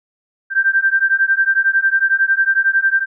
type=beating tone pair; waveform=sine; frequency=1568 / 1579 Hz; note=G6 / G6; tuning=0 / +12 cents; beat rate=11 Hz; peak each=-15 / -15 dBFS; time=0.5-3.06 s; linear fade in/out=50 ms; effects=none